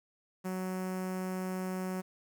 sawtooth tone with notch filter, 185.8 Hz, F#3, 7 cents sharp, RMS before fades -36 dBFS, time 0.44-2.02 s, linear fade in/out 20 ms, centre 3700 Hz, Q 0.74, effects 10-bit

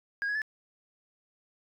sine tone with pitch steps, 1633 / 1672 / 1735 Hz, G#6 / G#6 / A6, -30 / +11 / -25 cents, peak -26 dBFS, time 0.22-0.418 s, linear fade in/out 0 ms, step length 66 ms, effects tanh soft clip ceiling -27 dBFS

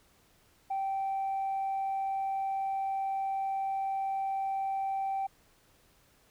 sine tone, 778 Hz, G5, 13 cents flat, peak -28 dBFS, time 0.7-5.27 s, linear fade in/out 10 ms, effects tanh soft clip ceiling -27 dBFS + pink hiss -65 dBFS RMS until 6.3 s

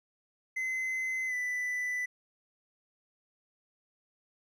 triangle tone with pitch glide, 2049 to 1988.4 Hz, C7 to B6, -37 to +11 cents, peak -29 dBFS, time 0.56-2.06 s, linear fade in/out 10 ms, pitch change -52 cents, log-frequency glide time 1.27-1.34 s, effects none

